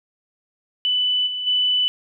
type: tone with level steps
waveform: sine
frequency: 2989 Hz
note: F#7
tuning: 17 cents sharp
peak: -17 / -24 / -16 dBFS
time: 0.85-1.88 s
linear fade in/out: 0 ms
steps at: 1.26 / 1.46 s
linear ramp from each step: 20 ms
effects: none